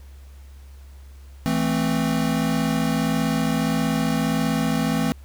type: chord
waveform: square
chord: A minor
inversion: second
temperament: equal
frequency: 164.81 / 220 / 261.6 Hz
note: E3 / A3 / C4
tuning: 0 / 0 / 0 cents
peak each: -25 / -25 / -25 dBFS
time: 1.46-5.12 s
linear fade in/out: 0 ms
effects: added 68 Hz sine -40 dBFS peak until 5.24 s + pink hiss -56 dBFS RMS until 5.24 s